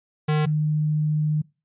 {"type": "tone pair in turn", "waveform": ["square", "sine"], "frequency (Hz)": [152.4, 152.4], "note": ["D#3", "D#3"], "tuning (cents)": [-36, -36], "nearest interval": "unison", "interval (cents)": 0, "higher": "neither", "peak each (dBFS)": -19, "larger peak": "neither", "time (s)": [[0.28, 0.46], [0.46, 1.42]], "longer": "second", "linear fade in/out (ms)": 10, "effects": ["noise-tail reverb RT60 0.3 s tail -24 dB re dry", "resampled to 8000 Hz"]}